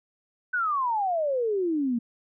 sine exponential sweep, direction down, 1524 to 227.1 Hz, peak -23 dBFS, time 0.53-1.99 s, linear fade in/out 10 ms, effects none

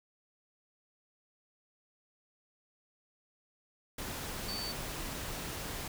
sine tone in noise, 4544 Hz, C#8, 42 cents sharp, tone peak -38 dBFS, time 4.48-4.72 s, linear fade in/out 5 ms, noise pink, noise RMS -40 dBFS, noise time 3.98-5.88 s, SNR -1 dB, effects none

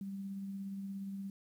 sine tone with tremolo, 196.1 Hz, G3, 1 cent sharp, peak -38 dBFS, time 0.01-1.3 s, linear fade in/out 2 ms, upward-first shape sine, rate 17 Hz, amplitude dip 25%, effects 11-bit

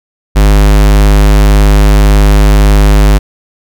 square tone, 50.9 Hz, G#1, 34 cents flat, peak -3 dBFS, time 0.35-3.19 s, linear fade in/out 20 ms, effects none

